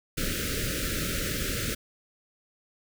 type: band-stop noise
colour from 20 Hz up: pink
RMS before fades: -30 dBFS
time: 0.17-1.75 s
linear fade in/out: 10 ms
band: 590 to 1300 Hz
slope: 96 dB/octave
effects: none